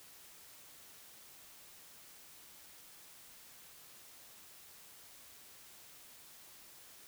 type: silence
effects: white hiss -57 dBFS RMS until 7.07 s